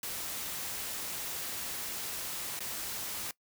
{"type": "noise with dropouts", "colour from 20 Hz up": "white", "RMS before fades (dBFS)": -38, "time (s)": [0.03, 3.31], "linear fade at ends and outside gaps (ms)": 2, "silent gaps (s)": [2.592, 2.604], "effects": ["noise-tail reverb RT60 0.1 s tail -21 dB re dry"]}